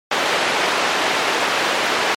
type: band-pass noise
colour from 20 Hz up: pink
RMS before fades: -19 dBFS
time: 0.11-2.15 s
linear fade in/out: 5 ms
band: 490 to 3700 Hz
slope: 12 dB/octave
effects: MP3 64 kbps